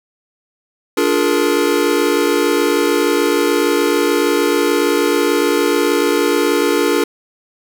square chord, Bb dominant seventh, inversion first, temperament just, 291.4 / 349.6 / 419.5 / 466.2 Hz, D4 / F4 / Ab4 / Bb4, -13 / +2 / +17 / 0 cents, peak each -19 dBFS, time 0.97-7.04 s, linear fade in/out 5 ms, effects none

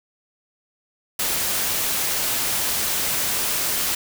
white noise, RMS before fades -23 dBFS, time 1.19-3.95 s, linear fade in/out 5 ms, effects none

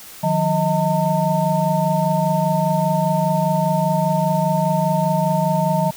sine tone cluster, 155 / 180 / 632 / 904 Hz, D#3 / F#3 / D#5 / A5, -6 / -47 / +27 / +47 cents, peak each -21 dBFS, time 0.23-5.91 s, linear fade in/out 10 ms, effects white hiss -39 dBFS RMS until 5.96 s

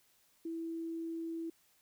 sine tone, 329.6 Hz, E4, in tune, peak -37 dBFS, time 0.45-1.5 s, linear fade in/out 5 ms, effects white hiss -70 dBFS RMS until 1.81 s

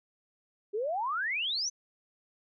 sine exponential sweep, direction up, 392 to 6272 Hz, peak -29 dBFS, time 0.73-1.7 s, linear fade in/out 20 ms, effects none

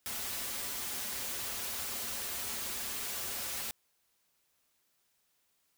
white noise with comb filter, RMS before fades -38 dBFS, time 0.06-3.71 s, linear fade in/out 0 ms, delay 6.4 ms, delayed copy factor -0.6, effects white hiss -75 dBFS RMS until 5.77 s

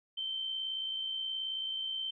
sine tone with amplitude modulation, 3107 Hz, G7, 16 cents flat, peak -32 dBFS, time 0.17-2.11 s, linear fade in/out 10 ms, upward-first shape sine, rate 58.7 Hz, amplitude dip 40%, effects none

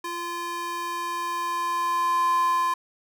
square tone with high-pass filter sweep, 344.7 Hz, F4, 23 cents flat, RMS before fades -26 dBFS, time 0.04-2.74 s, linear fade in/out 5 ms, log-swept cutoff 690 to 1100 Hz, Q 7.2, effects none

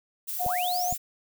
violet noise, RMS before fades -33 dBFS, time 0.27-0.98 s, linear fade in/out 20 ms
sine tone, 720 Hz, F#5, 47 cents flat, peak -26 dBFS, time 0.39-0.94 s, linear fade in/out 20 ms
sine linear sweep, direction up, 280 to 7459 Hz, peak -33 dBFS, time 0.44-0.96 s, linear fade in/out 20 ms
clicks, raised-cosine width 5 ms, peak -24 / -24 dBFS, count 2, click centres 0.464 / 0.926 s
effects none

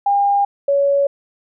sine tone pair in turn, 805 / 561.4 Hz, G5 / C#5, +46 / +22 cents, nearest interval tritone, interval 624 cents, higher first, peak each -12 dBFS, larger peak neither, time 0.06-0.45 / 0.68-1.07 s, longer neither, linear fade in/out 5 ms, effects none

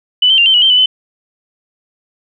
sine tone with pitch steps, 2987 / 3114 / 2788 / 3104 / 2932 / 3132 / 2984 / 3039 Hz, F#7 / G7 / F7 / G7 / F#7 / G7 / F#7 / F#7, +16 / -12 / -4 / -18 / -16 / -2 / +14 / +46 cents, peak -6 dBFS, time 0.22-0.86 s, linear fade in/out 5 ms, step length 80 ms, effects none

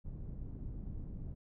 pink low-pass noise, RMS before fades -43 dBFS, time 0.04-1.35 s, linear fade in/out 20 ms, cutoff 180 Hz, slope 12 dB/octave, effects none

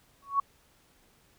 sine tone with exponential growth, 1114 Hz, C#6, 8 cents sharp, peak -19 dBFS, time 0.22-0.4 s, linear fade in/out 5 ms, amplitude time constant 37 ms, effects pink hiss -64 dBFS RMS until 1.38 s

